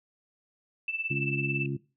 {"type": "tone with tremolo", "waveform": "sine", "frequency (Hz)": 2649, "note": "E7", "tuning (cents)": 8, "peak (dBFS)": -26, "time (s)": [0.88, 1.66], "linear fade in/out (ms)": 2, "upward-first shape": "triangle", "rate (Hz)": 18, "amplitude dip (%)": 90}
{"type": "harmonic tone", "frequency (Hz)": 69.3, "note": "C#2", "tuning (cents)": 0, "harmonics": [2, 3, 4, 5], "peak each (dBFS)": [-30, -38, -38, -36], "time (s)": [1.1, 1.77], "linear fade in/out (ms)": 10}
{"effects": ["noise-tail reverb RT60 0.3 s tail -19 dB re dry"]}